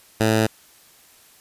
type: tone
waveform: 10% pulse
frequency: 110 Hz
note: A2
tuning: in tune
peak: -8 dBFS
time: 0.2-0.47 s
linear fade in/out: 10 ms
effects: white hiss -52 dBFS RMS until 1.4 s + resampled to 32000 Hz